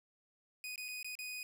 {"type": "tone with dropouts", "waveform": "sawtooth", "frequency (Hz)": 2489, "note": "D#7", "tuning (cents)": 0, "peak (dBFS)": -38, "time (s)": [0.64, 1.43], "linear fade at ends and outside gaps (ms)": 1, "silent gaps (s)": [[0.758, 0.778], [0.883, 0.886], [1.029, 1.045], [1.153, 1.189]], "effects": []}